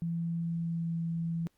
sine tone with pitch glide, 167.9 to 166.36 Hz, E3 to E3, +32 to +16 cents, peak -30 dBFS, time 0.02-1.47 s, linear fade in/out 0 ms, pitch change -16 cents, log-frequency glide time 0.39-0.99 s, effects pink hiss -74 dBFS RMS until 1.57 s + Opus 32 kbps

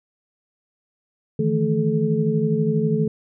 sine tone cluster, 152.8 / 165.1 / 219.8 / 431 Hz, D#3 / E3 / A3 / A4, -31 / +3 / -2 / -36 cents, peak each -23 dBFS, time 1.39-3.08 s, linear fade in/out 5 ms, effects none

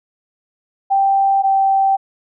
sine tone pair in turn, 784 / 778.6 Hz, G5 / G5, 0 / -12 cents, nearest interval unison, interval 12 cents, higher first, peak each -11 dBFS, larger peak neither, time 0.9-1.43 / 1.43-1.97 s, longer second, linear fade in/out 20 ms, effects none

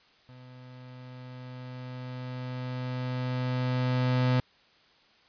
35% pulse tone with level ramp, 126.5 Hz, B2, 42 cents sharp, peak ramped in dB -46 to -20 dBFS, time 0.29-4.4 s, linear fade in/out 0 ms, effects white hiss -61 dBFS RMS until 5.28 s + resampled to 11025 Hz

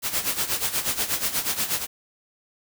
white noise with tremolo, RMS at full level -23 dBFS, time 0.02-1.87 s, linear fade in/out 50 ms, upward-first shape sine, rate 8.3 Hz, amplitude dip 75%, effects none

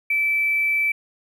triangle tone with hard clipping, 2319 Hz, D7, 22 cents flat, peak -18 dBFS, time 0.1-0.92 s, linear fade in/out 5 ms, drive 3 dB, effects none

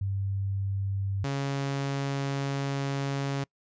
sine / sawtooth tone pair in turn, 98 / 138.59 Hz, G2 / C#3, 0 / 0 cents, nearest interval tritone, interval 600 cents, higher second, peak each -27 / -24 dBFS, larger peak second, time 0.01-1.24 / 1.24-3.44 s, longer second, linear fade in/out 5 ms, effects noise-tail reverb RT60 0.1 s tail -26 dB re dry + resampled to 16000 Hz

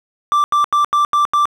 triangle tone bursts, 1174.7 Hz, D6, in tune, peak -9 dBFS, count 6, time 0.32-1.455 s, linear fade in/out 0 ms, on 120 ms, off 83 ms, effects none

